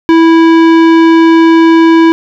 sine tone with tanh clipping, 328.5 Hz, E4, 6 cents flat, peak -4 dBFS, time 0.09-2.12 s, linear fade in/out 0 ms, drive 17 dB, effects none

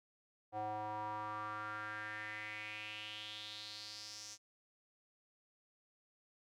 square tone with band-pass filter sweep, 106.5 Hz, G#2, 44 cents sharp, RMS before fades -45 dBFS, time 0.52-4.38 s, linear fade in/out 50 ms, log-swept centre 710 to 6100 Hz, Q 4.6, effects none

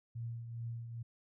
sine tone with tremolo, 116.54 Hz, A#2, in tune, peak -37 dBFS, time 0.15-1.03 s, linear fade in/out 10 ms, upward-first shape triangle, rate 2.4 Hz, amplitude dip 55%, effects none

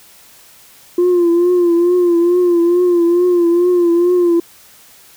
sine tone with vibrato, 349.2 Hz, F4, in tune, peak -7 dBFS, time 0.98-4.4 s, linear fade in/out 5 ms, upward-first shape triangle, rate 2.3 Hz, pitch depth 63 cents each way, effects tanh soft clip ceiling -7 dBFS + white hiss -44 dBFS RMS until 5.16 s

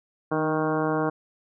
harmonic tone with a mistuned harmonic, 156.5 Hz, D#3, 10 cents sharp, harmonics 1 / 2 / 3 / 4 / 5 / 6 / 7 / 8 / 9 / 10, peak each -31 / -27 / -28 / -31 / -32 / -36 / -32 / -41 / -35 / -42 dBFS, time 0.31-1.1 s, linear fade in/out 10 ms, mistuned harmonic 2, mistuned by -21 cents, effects none

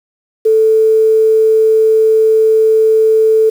sine tone with quantisation, 440 Hz, A4, in tune, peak -6 dBFS, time 0.45-3.5 s, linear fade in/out 10 ms, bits 6, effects none

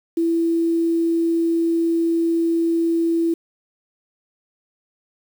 sine tone with quantisation, 333 Hz, E4, 18 cents sharp, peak -16 dBFS, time 0.17-3.34 s, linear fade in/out 5 ms, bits 7, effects none

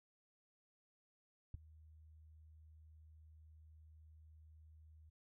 sine tone with ADSR envelope, 78.2 Hz, D#2, 9 cents sharp, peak -35 dBFS, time 1.54-5.1 s, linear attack 3 ms, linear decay 11 ms, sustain -24 dB, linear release 11 ms, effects tanh soft clip ceiling -37 dBFS

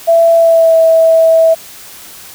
sine tone with pitch glide, 667 to 651.8 Hz, E5 to E5, +20 to -20 cents, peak -4 dBFS, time 0.07-1.55 s, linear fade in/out 20 ms, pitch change -40 cents, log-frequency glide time 0.35-0.76 s, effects white hiss -33 dBFS RMS until 2.34 s

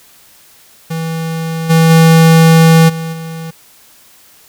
square tone with level steps, 163 Hz, E3, 19 cents flat, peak -17 / -6 / -4 / -19 / -23 dBFS, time 0.9-3.51 s, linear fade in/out 10 ms, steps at 1.69 / 1.89 / 2.88 / 3.12 s, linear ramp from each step 20 ms, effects white hiss -44 dBFS RMS until 4.48 s

